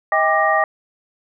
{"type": "tone cluster", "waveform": "sine", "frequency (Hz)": [635, 797, 1185, 1876], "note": ["D#5", "G5", "D6", "A#6"], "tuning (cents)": [35, 28, 15, 11], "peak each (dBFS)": -19, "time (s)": [0.12, 0.64], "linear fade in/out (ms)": 2, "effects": []}